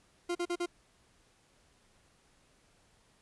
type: tone bursts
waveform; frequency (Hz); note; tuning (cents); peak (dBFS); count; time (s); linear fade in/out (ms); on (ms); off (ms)
40% pulse; 349.2; F4; 0; -30; 4; 0.29-0.661; 10; 62; 41
effects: pink hiss -67 dBFS RMS until 3.21 s + resampled to 24000 Hz

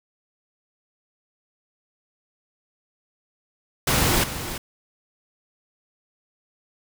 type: noise with echo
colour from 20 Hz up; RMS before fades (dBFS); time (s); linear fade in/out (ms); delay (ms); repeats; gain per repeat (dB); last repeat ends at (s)
pink; -20; 3.87-4.24; 5; 340; 1; -11; 4.58
effects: none

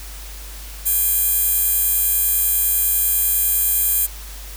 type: tone with high-pass filter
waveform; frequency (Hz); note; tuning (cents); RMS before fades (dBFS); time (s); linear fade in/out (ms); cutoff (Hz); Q
15% pulse; 810; G#5; -43; -18; 0.85-4.07; 20; 11000; 2.3
effects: added 50 Hz sine -33 dBFS peak until 4.56 s + white hiss -38 dBFS RMS until 4.56 s

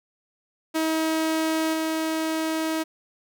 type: tone with level steps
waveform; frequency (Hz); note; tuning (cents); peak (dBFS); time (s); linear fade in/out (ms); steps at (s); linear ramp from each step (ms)
sawtooth; 319; D#4; +43; -18 / -20; 0.74-2.84; 20; 1.73; 10
effects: none

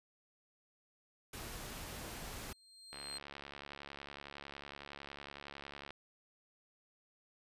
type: noise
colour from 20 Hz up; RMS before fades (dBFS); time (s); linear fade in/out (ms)
pink; -46; 1.33-2.53; 5
type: tone with exponential growth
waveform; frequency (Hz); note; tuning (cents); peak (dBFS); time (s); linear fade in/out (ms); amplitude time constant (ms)
35% pulse; 4200; C8; +6; -39; 2.21-3.18; 5; 210
type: click train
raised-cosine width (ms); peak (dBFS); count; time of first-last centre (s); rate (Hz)
0.3; -31; 212; 2.93-5.906; 70.9
effects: resampled to 32000 Hz

